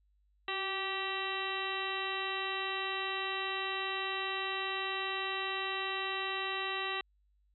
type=harmonic tone with a mistuned harmonic; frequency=387.5 Hz; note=G4; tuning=20 cents flat; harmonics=1 / 2 / 3 / 4 / 5 / 6 / 7 / 8 / 9 / 10; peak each=-42 / -43 / -40 / -48 / -40 / -51 / -40 / -44 / -53 / -43 dBFS; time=0.48-7.01 s; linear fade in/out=2 ms; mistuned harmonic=1; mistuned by=-38 cents; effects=added 50 Hz sine -68 dBFS peak until 7.54 s